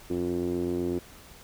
5% pulse tone with low-pass filter, 88 Hz, F2, 14 cents sharp, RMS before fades -29 dBFS, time 0.1-0.99 s, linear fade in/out 5 ms, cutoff 330 Hz, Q 4.3, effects pink hiss -50 dBFS RMS until 1.43 s

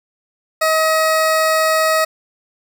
20% pulse tone, 635 Hz, D#5, 35 cents sharp, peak -8 dBFS, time 0.61-2.05 s, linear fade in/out 10 ms, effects none

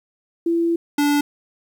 sine / square tone pair in turn, 336.5 / 290.2 Hz, E4 / D4, +36 / -21 cents, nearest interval minor third, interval 257 cents, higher first, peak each -16 / -16 dBFS, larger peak neither, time 0.46-0.76 / 0.98-1.21 s, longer first, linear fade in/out 5 ms, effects 9-bit

